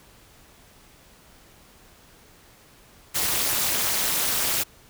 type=noise with amplitude modulation; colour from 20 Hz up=white; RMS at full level=-20 dBFS; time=3.14-4.64 s; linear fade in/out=20 ms; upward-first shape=sine; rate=243 Hz; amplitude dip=95%; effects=pink hiss -53 dBFS RMS until 4.89 s